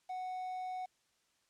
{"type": "tone with quantisation", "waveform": "triangle", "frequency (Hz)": 740, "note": "F#5", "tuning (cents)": 0, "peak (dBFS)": -36, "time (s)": [0.09, 0.86], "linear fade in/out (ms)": 10, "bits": 10, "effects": ["white hiss -75 dBFS RMS until 1.49 s", "low-pass 8000 Hz 12 dB/octave"]}